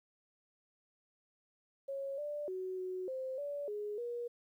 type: tone with pitch steps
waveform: sine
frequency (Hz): 549 / 589 / 372.8 / 369.7 / 522 / 575 / 416.6 / 477.9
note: C#5 / D5 / F#4 / F#4 / C5 / D5 / G#4 / A#4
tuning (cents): -17 / +5 / +13 / -1 / -4 / -37 / +5 / +43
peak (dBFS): -37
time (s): 1.88-4.28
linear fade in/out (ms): 10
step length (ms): 300
effects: 12-bit